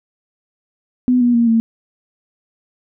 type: tone with pitch steps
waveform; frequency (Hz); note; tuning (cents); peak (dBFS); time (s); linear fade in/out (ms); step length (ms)
sine; 250 / 242 / 234.3 / 226.9; B3 / B3 / A#3 / A#3; +21 / -35 / +9 / -47; -10; 1.08-1.6; 0; 130
effects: none